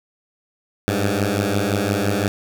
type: beating tone pair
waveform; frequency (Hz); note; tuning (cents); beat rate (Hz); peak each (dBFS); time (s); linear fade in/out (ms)
10% pulse; 98 / 103.8; G2 / G#2; 0 / 0; 5.8; -13; 0.88-2.28; 0
effects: none